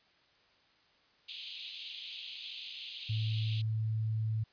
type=band-pass noise; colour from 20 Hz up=white; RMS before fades=-45 dBFS; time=1.28-3.62 s; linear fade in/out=10 ms; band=2700 to 4100 Hz; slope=48 dB/octave
type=tone; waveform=sine; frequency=110 Hz; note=A2; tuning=in tune; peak=-30 dBFS; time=3.09-4.44 s; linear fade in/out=10 ms
effects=white hiss -67 dBFS RMS until 4.52 s + resampled to 11025 Hz